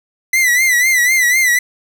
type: tone with vibrato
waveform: 45% pulse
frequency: 2017 Hz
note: B6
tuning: 36 cents sharp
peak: -10 dBFS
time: 0.33-1.59 s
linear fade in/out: 5 ms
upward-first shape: sine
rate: 4 Hz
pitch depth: 89 cents each way
effects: none